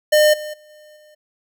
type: tone with level steps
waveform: square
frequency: 606 Hz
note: D#5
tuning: 46 cents flat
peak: -11 / -28 / -46 / -44 / -47 dBFS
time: 0.12-1.15 s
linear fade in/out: 10 ms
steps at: 0.33 / 0.53 / 0.69 / 0.96 s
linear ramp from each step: 10 ms
effects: none